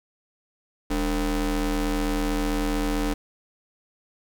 35% pulse ring-modulated tone, 164.81 Hz, E3, in tune, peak -18 dBFS, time 0.9-3.14 s, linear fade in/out 10 ms, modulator 127 Hz, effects none

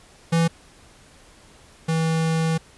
square tone pair in turn, 166.1 / 161.93 Hz, E3 / E3, +13 / -31 cents, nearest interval unison, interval 44 cents, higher first, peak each -17 / -20 dBFS, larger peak first, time 0.32-0.48 / 1.88-2.58 s, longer second, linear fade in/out 10 ms, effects pink hiss -51 dBFS RMS until 2.77 s + resampled to 24000 Hz

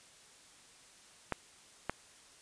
clicks, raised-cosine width 0.5 ms, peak -17 dBFS, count 2, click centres 1.323 / 1.896 s, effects white hiss -59 dBFS RMS until 2.41 s + resampled to 22050 Hz

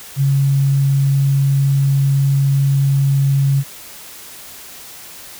sine tone, 138 Hz, C#3, 7 cents flat, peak -11 dBFS, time 0.16-3.64 s, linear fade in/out 50 ms, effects white hiss -36 dBFS RMS until 5.39 s

